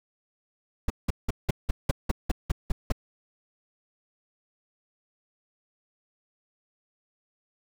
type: noise bursts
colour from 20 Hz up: brown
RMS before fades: -22 dBFS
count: 11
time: 0.88-2.922 s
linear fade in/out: 5 ms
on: 22 ms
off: 180 ms
effects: none